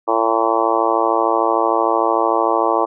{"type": "harmonic tone", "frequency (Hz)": 113.3, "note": "A#2", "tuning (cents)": -49, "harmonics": [3, 4, 5, 6, 7, 8, 9, 10], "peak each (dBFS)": [-22, -22, -22, -22, -22, -22, -22, -22], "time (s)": [0.07, 2.86], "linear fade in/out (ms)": 20, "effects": []}